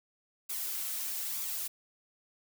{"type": "noise with flanger", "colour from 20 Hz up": "blue", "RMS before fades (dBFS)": -36, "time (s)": [0.49, 1.68], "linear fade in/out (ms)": 10, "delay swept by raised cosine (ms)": [0.83, 4.03], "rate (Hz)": 1.1, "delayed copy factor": 0.5, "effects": []}